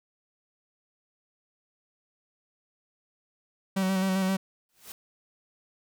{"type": "tone with vibrato", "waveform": "45% pulse", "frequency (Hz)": 189.9, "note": "F#3", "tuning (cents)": 45, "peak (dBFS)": -24, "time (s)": [3.76, 4.37], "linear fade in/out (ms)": 10, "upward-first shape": "square", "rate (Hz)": 7.6, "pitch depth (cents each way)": 23}
{"type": "noise with exponential growth", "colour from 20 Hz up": "white", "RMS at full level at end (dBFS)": -39, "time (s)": [4.69, 4.92], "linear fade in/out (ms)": 1, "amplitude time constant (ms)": 49}
{"effects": []}